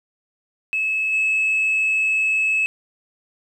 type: tone with level steps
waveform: sine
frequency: 2593 Hz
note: E7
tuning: 29 cents flat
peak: -18 / -15 dBFS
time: 0.73-2.66 s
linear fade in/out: 0 ms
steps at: 1.12 s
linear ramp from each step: 20 ms
effects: tanh soft clip ceiling -14 dBFS + 9-bit